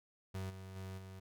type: tone with level steps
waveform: 35% pulse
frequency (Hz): 94.9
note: F#2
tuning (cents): +44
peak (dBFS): -38 / -46 / -42 / -47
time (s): 0.34-1.2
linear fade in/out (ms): 10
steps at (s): 0.49 / 0.75 / 0.97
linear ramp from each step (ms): 20
effects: none